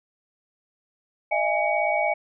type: tone cluster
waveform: sine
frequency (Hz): 614 / 671 / 826 / 2255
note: D#5 / E5 / G#5 / C#7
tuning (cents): -23 / +31 / -10 / +29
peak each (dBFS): -26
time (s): 1.31-2.14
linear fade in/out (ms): 10
effects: none